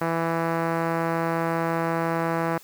5% pulse tone with low-pass filter, 165.6 Hz, E3, 8 cents sharp, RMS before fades -25 dBFS, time 0.01-2.58 s, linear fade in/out 5 ms, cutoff 1400 Hz, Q 0.55, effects white hiss -50 dBFS RMS until 2.63 s

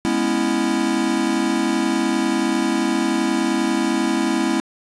square chord, C# minor seventh, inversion second, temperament equal, 207.7 / 246.9 / 277.2 / 329.6 Hz, G#3 / B3 / C#4 / E4, 0 / 0 / 0 / 0 cents, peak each -26 / -24 / -25 / -22 dBFS, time 0.05-4.6 s, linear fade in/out 0 ms, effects resampled to 22050 Hz + 7-bit

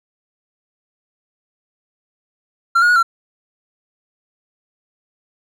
triangle tone with pitch steps, 1372 / 1436 / 1456 / 1361 Hz, F6 / F6 / F#6 / F6, -31 / +48 / -28 / -45 cents, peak -8 dBFS, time 2.75-3.03 s, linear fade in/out 10 ms, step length 70 ms, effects none

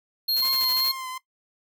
square tone, 4241 Hz, C8, 23 cents sharp, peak -21 dBFS, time 0.28-0.92 s, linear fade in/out 10 ms
white noise bursts, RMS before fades -36 dBFS, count 7, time 0.36-0.893 s, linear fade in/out 10 ms, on 53 ms, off 27 ms
sawtooth tone with vibrato, 1046 Hz, C6, 1 cent flat, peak -29 dBFS, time 0.42-1.18 s, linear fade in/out 5 ms, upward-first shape triangle, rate 2.6 Hz, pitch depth 44 cents each way
effects noise-tail reverb RT60 0.1 s tail -17 dB re dry

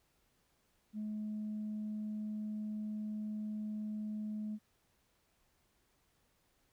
sine tone, 212.9 Hz, G#3, 43 cents sharp, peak -36 dBFS, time 0.93-4.59 s, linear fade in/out 50 ms, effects tanh soft clip ceiling -34 dBFS + pink hiss -75 dBFS RMS until 6.72 s

